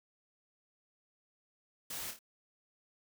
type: noise with echo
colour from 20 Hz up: white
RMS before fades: -42 dBFS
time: 1.9-2.11 s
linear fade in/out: 5 ms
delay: 27 ms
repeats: 3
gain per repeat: -6 dB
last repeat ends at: 2.191 s
effects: none